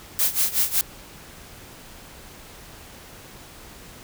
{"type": "noise with tremolo", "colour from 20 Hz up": "blue", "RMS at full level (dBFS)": -19, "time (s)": [0.19, 0.81], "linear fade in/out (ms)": 0, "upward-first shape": "sine", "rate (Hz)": 5.4, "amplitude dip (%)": 85, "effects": ["pink hiss -44 dBFS RMS until 4.03 s"]}